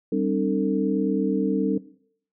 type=tone cluster; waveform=sine; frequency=195.2 / 264.6 / 303.5 / 449.4 Hz; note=G3 / C4 / D#4 / A4; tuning=-7 / +20 / -43 / +37 cents; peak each=-26 dBFS; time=0.12-1.78 s; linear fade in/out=5 ms; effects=noise-tail reverb RT60 0.6 s tail -18 dB re dry